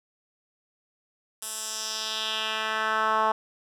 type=tone with band-pass filter sweep; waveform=10% pulse; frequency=218.6 Hz; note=A3; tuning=11 cents flat; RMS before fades=-28 dBFS; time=1.42-3.32 s; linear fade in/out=5 ms; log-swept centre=9700 to 960 Hz; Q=2.1; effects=none